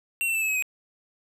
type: tone with pitch steps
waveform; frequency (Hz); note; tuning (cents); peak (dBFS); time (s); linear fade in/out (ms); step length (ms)
square; 2733 / 2688 / 2643 / 2599 / 2556 / 2513; F7 / E7 / E7 / E7 / D#7 / D#7; -38 / +33 / +4 / -25 / +46 / +17; -24; 0.21-0.624; 0; 69
effects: none